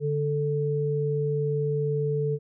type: tone pair together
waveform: sine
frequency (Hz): 145.9 / 440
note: D3 / A4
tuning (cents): -11 / 0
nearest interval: octave + perfect fifth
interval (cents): 1911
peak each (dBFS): -26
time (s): 0-2.39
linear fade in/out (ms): 50
effects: none